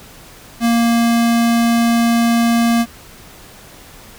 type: tone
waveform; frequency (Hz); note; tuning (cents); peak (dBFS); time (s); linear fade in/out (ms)
square; 233.1; A#3; 0; -12; 0.6-2.86; 50
effects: pink hiss -40 dBFS RMS until 4.18 s